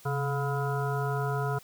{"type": "harmonic tone with a mistuned harmonic", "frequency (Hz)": 142, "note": "C#3", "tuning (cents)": 42, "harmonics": [1, 3, 5, 7, 9, 10], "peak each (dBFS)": [-29, -34, -36, -37, -39, -39], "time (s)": [0.05, 1.59], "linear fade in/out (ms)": 10, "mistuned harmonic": 1, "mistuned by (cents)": -100, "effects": ["white hiss -54 dBFS RMS until 1.63 s"]}